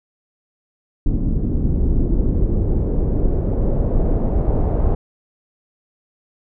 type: noise with low-pass filter sweep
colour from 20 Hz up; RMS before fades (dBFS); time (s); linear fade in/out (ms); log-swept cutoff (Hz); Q
brown; -17; 1.06-4.95; 5; 270 to 690; 1.6
effects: none